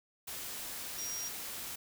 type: tone in noise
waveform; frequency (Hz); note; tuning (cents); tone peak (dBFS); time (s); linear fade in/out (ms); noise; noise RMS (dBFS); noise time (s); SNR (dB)
sine; 5700; F8; +34; -38; 0.98-1.29; 10; white; -42; 0.27-1.76; +1
effects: none